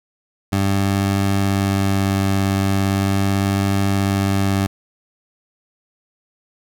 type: tone with vibrato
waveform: 20% pulse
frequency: 98 Hz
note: G2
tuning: in tune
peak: -11 dBFS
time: 0.52-4.67 s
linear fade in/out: 10 ms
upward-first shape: sine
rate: 0.39 Hz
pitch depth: 9 cents each way
effects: none